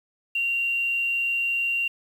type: tone with quantisation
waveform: sine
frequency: 2763 Hz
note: F7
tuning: 19 cents flat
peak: -22 dBFS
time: 0.35-1.88 s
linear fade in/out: 5 ms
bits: 8
effects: none